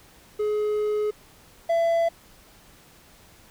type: tone pair in turn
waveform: triangle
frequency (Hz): 422 / 669.9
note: G#4 / E5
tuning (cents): +28 / +28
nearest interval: minor sixth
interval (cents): 800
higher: second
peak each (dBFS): -20 / -17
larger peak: second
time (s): 0.39-1.11 / 1.69-2.09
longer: first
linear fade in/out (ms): 10
effects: pink hiss -53 dBFS RMS until 3.5 s